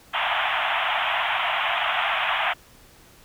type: band-pass noise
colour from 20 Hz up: pink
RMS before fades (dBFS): -24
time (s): 0.13-2.54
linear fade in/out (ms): 20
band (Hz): 650 to 3400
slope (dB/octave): 96
effects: pink hiss -52 dBFS RMS until 3.24 s